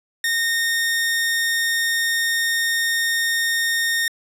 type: tone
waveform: sawtooth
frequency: 1840 Hz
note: A#6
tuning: 23 cents flat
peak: -15 dBFS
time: 0.24-4.08 s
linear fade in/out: 2 ms
effects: resampled to 32000 Hz + 9-bit